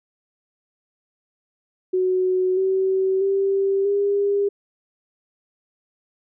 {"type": "tone with pitch steps", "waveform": "sine", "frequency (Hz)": [370, 380.6, 391.5, 402.8], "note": ["F#4", "F#4", "G4", "G4"], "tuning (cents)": [0, 49, -2, 47], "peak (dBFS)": -17, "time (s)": [1.93, 4.49], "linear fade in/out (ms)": 10, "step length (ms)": 640, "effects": []}